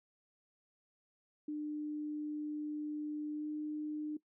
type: tone with pitch glide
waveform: sine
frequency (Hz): 300 to 302.6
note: D4 to D#4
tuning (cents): +37 to -48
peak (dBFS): -36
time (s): 1.48-4.17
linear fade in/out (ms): 5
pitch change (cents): +15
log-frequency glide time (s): 3.33-3.48
effects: noise-tail reverb RT60 0.1 s tail -18 dB re dry